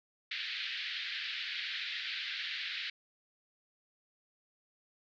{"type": "band-pass noise", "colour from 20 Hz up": "white", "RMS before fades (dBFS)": -39, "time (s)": [0.31, 2.9], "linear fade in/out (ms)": 5, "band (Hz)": [1600, 4200], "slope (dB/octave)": 48, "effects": []}